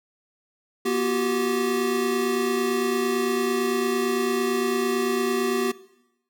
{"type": "tone cluster", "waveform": "square", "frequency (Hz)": [241.6, 356.2, 385.1], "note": ["B3", "F4", "G4"], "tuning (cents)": [-38, 34, -31], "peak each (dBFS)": [-28, -31, -24], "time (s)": [0.85, 5.72], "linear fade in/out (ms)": 10, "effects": ["noise-tail reverb RT60 0.9 s tail -19 dB re dry"]}